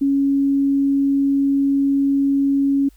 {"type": "tone", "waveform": "sine", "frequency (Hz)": 277.2, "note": "C#4", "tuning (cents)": 0, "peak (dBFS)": -14, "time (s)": [0.01, 2.89], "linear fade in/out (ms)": 10, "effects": ["added 50 Hz sine -47 dBFS peak until 2.96 s", "white hiss -59 dBFS RMS until 2.96 s"]}